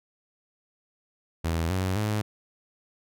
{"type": "tone with pitch steps", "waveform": "sawtooth", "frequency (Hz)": [82.41, 93.58, 106.26], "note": ["E2", "F#2", "G#2"], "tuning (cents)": [0, 20, 40], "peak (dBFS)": -21, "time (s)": [1.44, 2.22], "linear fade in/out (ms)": 10, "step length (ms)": 260, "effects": []}